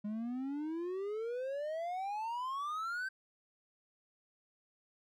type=exponential sweep; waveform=triangle; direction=up; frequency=204.6 to 1568 Hz; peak=-34 dBFS; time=0.04-3.09 s; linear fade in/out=10 ms; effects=none